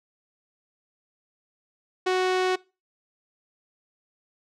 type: tone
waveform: sawtooth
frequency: 370 Hz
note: F#4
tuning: in tune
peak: -17 dBFS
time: 2.06-2.56 s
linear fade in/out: 10 ms
effects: noise-tail reverb RT60 0.3 s tail -23 dB re dry + low-pass 5000 Hz 12 dB/octave